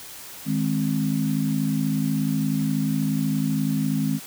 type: chord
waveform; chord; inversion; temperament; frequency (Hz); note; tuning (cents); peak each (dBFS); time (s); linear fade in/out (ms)
sine; Ab major; second; equal with one note detuned; 155.56 / 207.7 / 264.2; Eb3 / Ab3 / C4; 0 / 0 / +17; -25; 0.45-4.2; 50
effects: white hiss -40 dBFS RMS until 4.26 s